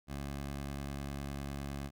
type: tone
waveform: 15% pulse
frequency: 69.9 Hz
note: C#2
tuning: 15 cents sharp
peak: -32 dBFS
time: 0.07-1.91 s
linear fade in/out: 50 ms
effects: none

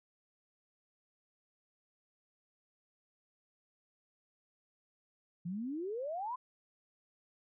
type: exponential sweep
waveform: sine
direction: up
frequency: 164.81 to 1046.5 Hz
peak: -36 dBFS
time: 5.45-6.36 s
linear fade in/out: 10 ms
effects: none

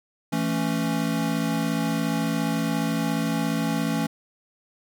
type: chord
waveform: square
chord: A major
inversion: second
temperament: equal with one note detuned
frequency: 165.67 / 220 / 277.2 Hz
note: E3 / A3 / C#4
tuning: +9 / 0 / 0 cents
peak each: -28 dBFS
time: 0.32-4.07 s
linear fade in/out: 10 ms
effects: none

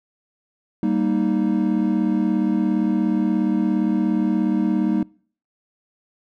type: chord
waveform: triangle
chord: Eb major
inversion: first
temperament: equal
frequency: 196 / 233.1 / 311.1 Hz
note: G3 / Bb3 / Eb4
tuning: 0 / 0 / 0 cents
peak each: -20 dBFS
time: 0.83-5.03 s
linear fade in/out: 2 ms
effects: noise-tail reverb RT60 0.5 s tail -25 dB re dry

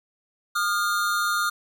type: tone pair together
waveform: square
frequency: 1219 / 1410.2 Hz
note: D#6 / F6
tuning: -36 / +16 cents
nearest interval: minor third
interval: 252 cents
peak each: -26 / -25 dBFS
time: 0.55-1.5 s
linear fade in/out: 10 ms
effects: none

